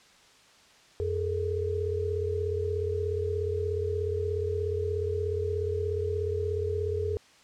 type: tone cluster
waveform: sine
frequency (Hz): 88 / 418.8 / 455.6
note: F2 / G#4 / A#4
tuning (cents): +14 / +15 / -40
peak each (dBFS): -31 / -30 / -34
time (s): 1-7.17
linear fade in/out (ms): 0
effects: white hiss -57 dBFS RMS until 7.43 s + low-pass 6000 Hz 12 dB/octave